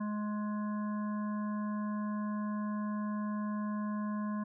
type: harmonic tone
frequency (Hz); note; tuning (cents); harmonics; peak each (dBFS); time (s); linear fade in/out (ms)
210; G#3; +19; 1 / 3 / 5 / 7 / 8; -33 / -48 / -43 / -55 / -54; 0-4.44; 10
effects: none